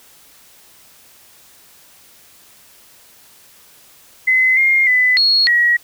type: tone with pitch steps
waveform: sine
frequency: 2038 / 2124 / 2003 / 4315 / 1910 Hz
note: C7 / C7 / B6 / C#8 / A#6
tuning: -46 / +25 / +24 / -47 / +42 cents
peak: -10 dBFS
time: 4.27-5.77 s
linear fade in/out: 10 ms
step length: 300 ms
effects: white hiss -47 dBFS RMS until 5.83 s